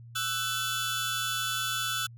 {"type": "tone cluster", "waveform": "sawtooth", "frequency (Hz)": [1326, 1501, 3450], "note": ["E6", "F#6", "A7"], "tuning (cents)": [10, 24, -35], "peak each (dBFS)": -30, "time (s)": [0.15, 2.07], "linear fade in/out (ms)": 10, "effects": ["added 117 Hz sine -45 dBFS peak until 2.17 s"]}